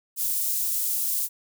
white high-pass noise, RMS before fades -26 dBFS, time 0.16-1.29 s, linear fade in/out 50 ms, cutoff 8500 Hz, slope 12 dB/octave, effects none

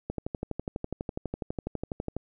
click train, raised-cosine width 2 ms, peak -18 dBFS, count 26, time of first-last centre 0.1-2.166 s, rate 12.1 Hz, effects none

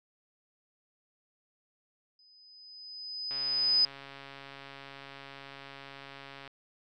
sine tone with exponential growth, 5010 Hz, D#8, 11 cents sharp, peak -20 dBFS, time 2.19-3.85 s, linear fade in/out 2 ms, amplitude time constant 360 ms
click train, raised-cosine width 0.3 ms, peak -30 dBFS, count 438, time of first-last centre 3.31-6.477 s, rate 138 Hz
effects none

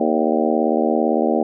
harmonic tone with a mistuned harmonic, 77.78 Hz, D#2, in tune, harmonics 3 / 4 / 5 / 6 / 7 / 8 / 9 / 10, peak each -21 / -22 / -23 / -24 / -24 / -25 / -26 / -26 dBFS, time 0-1.43 s, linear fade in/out 5 ms, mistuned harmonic 8, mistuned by -44 cents, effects none

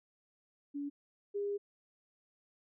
sine tone pair in turn, 285.6 / 405.5 Hz, D4 / G#4, -48 / -41 cents, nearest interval tritone, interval 607 cents, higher second, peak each -36 / -33 dBFS, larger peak second, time 0.74-0.9 / 1.34-1.58 s, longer second, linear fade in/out 20 ms, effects none

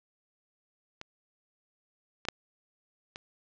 clicks, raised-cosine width 0.2 ms, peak -23 / -22 / -9 / -23 dBFS, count 4, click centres 1.014 / 2.252 / 2.286 / 3.159 s, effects low-pass 6000 Hz 12 dB/octave

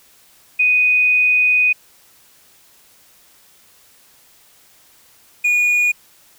sine / triangle tone pair in turn, 2489 / 2449 Hz, D#7 / D#7, 0 / -28 cents, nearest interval unison, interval 28 cents, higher first, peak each -11 dBFS, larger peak neither, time 0.59-1.73 / 5.44-5.92 s, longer first, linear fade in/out 10 ms, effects white hiss -51 dBFS RMS until 6.38 s

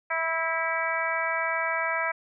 harmonic tone with a mistuned harmonic, 327.3 Hz, E4, 12 cents flat, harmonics 2 / 3 / 4 / 5 / 6 / 7, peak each -32 / -32 / -32 / -32 / -32 / -32 dBFS, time 0.1-2.12 s, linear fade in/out 10 ms, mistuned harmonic 5, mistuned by -18 cents, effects none

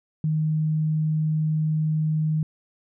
sine tone, 155.56 Hz, D#3, in tune, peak -20 dBFS, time 0.24-2.43 s, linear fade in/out 2 ms, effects none

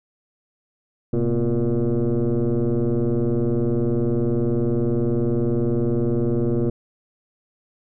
sine tone with frequency modulation, 110 Hz, A2, in tune, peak -16 dBFS, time 1.13-6.7 s, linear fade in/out 5 ms, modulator 120 Hz, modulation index 2.9, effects tanh soft clip ceiling -15 dBFS

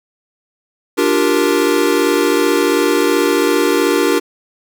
square chord, G minor seventh, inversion second, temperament equal, 293.7 / 349.2 / 392 / 466.2 Hz, D4 / F4 / G4 / Bb4, 0 / 0 / 0 / 0 cents, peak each -18 dBFS, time 0.97-4.2 s, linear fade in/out 20 ms, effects none

